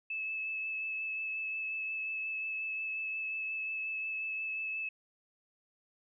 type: tone with vibrato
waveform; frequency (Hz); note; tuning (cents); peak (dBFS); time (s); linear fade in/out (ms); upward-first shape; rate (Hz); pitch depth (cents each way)
sine; 2608; E7; -19; -34; 0.1-4.89; 5; sine; 5.6; 13
effects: none